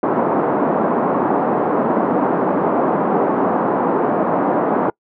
pink band-pass noise, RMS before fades -17 dBFS, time 0.03-4.9 s, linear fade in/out 2 ms, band 210 to 1100 Hz, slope 24 dB/octave, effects noise-tail reverb RT60 0.1 s tail -26 dB re dry

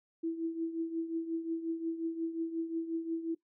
sine tone with tremolo, 329 Hz, E4, 3 cents flat, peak -29 dBFS, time 0.23-3.35 s, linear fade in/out 10 ms, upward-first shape triangle, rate 5.6 Hz, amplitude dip 75%, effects noise-tail reverb RT60 0.1 s tail -18 dB re dry

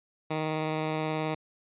10% pulse tone with vibrato, 156.2 Hz, D#3, 7 cents sharp, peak -20 dBFS, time 0.3-1.35 s, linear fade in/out 10 ms, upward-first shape sine, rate 19 Hz, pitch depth 10 cents each way, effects resampled to 8000 Hz

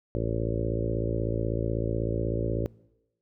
harmonic tone with a mistuned harmonic, 56.2 Hz, A1, 37 cents sharp, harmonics 1 / 2 / 3 / 4 / 5 / 6 / 7 / 8 / 9 / 10, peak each -33 / -31 / -37 / -38 / -38 / -35 / -36 / -37 / -38 / -37 dBFS, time 0.15-2.66 s, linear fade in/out 0 ms, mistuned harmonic 1, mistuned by +20 cents, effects noise-tail reverb RT60 0.9 s tail -22 dB re dry

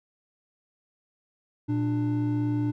triangle tone pair together, 117.6 / 296.5 Hz, A#2 / D4, +16 / +17 cents, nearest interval octave + major third, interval 1601 cents, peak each -25 / -24 dBFS, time 1.68-2.72 s, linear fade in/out 20 ms, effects none

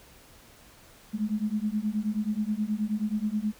sine beating tone pair, 207.7 / 217.1 Hz, G#3 / A3, 0 / -23 cents, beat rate 9.4 Hz, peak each -29 dBFS, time 1.13-3.53 s, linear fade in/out 20 ms, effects pink hiss -54 dBFS RMS until 3.59 s

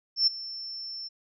sine tone with ADSR envelope, 5370 Hz, E8, 31 cents sharp, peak -17 dBFS, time 0.16-1.09 s, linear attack 110 ms, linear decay 14 ms, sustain -18 dB, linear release 21 ms, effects none

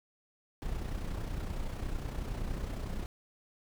brown noise with amplitude modulation, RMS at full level -34 dBFS, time 0.62-3.06 s, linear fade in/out 0 ms, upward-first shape sine, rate 30.8 Hz, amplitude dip 50%, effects none

